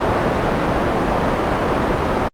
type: low-pass noise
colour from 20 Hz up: white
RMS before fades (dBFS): -18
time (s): 0-2.29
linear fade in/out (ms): 20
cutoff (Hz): 890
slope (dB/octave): 12
effects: Opus 48 kbps